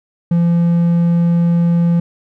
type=tone; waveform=triangle; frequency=170.7 Hz; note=F3; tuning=39 cents flat; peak=-8 dBFS; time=0.31-2 s; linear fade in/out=5 ms; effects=none